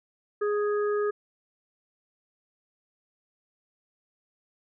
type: harmonic tone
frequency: 415.3 Hz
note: G#4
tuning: in tune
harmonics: 1 / 3 / 4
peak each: -24 / -34 / -39 dBFS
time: 0.41-1.11 s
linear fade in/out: 10 ms
effects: none